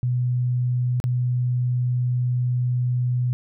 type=tone with dropouts; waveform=sine; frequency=124 Hz; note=B2; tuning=7 cents sharp; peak=-19 dBFS; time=0.03-3.33 s; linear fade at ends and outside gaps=0 ms; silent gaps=1.001-1.04 s; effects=none